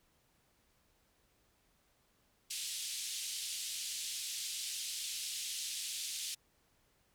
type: band-pass noise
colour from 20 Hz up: pink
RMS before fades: -41 dBFS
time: 2.5-6.35 s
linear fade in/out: 10 ms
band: 3100 to 11000 Hz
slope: 24 dB/octave
effects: pink hiss -73 dBFS RMS until 7.14 s